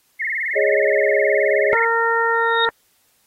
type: tone with vibrato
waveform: sine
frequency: 1968 Hz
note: B6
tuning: 7 cents flat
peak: -20 dBFS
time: 0.19-1.87 s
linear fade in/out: 20 ms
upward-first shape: sine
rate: 19 Hz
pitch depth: 180 cents each way
type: chord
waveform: sine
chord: Ab suspended fourth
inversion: none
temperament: equal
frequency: 415.3 / 554.4 / 622.3 Hz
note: Ab4 / Db5 / Eb5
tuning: 0 / 0 / 0 cents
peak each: -19 dBFS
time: 0.55-1.75 s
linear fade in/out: 20 ms
type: harmonic tone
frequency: 460 Hz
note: A#4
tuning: 23 cents flat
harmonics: 1 / 2 / 3 / 4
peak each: -21 / -21 / -21 / -21 dBFS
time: 1.73-2.69 s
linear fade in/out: 0 ms
type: tone with exponential growth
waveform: sine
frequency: 3723 Hz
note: A#7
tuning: 3 cents flat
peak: -16 dBFS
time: 2.34-2.65 s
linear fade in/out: 1 ms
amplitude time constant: 66 ms
effects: white hiss -61 dBFS RMS until 3.26 s + AAC 48 kbps